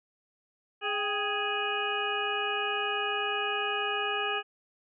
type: harmonic tone with a mistuned harmonic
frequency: 415.3 Hz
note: G#4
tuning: in tune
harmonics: 1 / 2 / 3 / 4 / 6 / 7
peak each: -35 / -35 / -35 / -35 / -35 / -35 dBFS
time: 0.81-4.43 s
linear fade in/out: 50 ms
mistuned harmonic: 2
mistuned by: -75 cents
effects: none